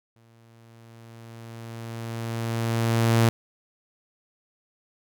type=tone with exponential growth; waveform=sawtooth; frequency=115 Hz; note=A#2; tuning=23 cents flat; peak=-12 dBFS; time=0.16-3.29 s; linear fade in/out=0 ms; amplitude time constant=680 ms; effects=none